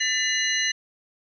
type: tone cluster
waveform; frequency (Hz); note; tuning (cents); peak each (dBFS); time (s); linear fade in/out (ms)
sine; 1778 / 2011 / 2877 / 4060 / 6090; A6 / B6 / F#7 / B7 / F#8; +18 / +31 / -49 / +47 / +49; -28; 0-0.72; 10
effects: none